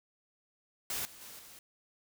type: noise with level steps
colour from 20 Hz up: white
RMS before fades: -36 / -53 / -49 / -53 dBFS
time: 0.9-1.59 s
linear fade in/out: 2 ms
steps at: 1.05 / 1.21 / 1.39 s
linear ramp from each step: 2 ms
effects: none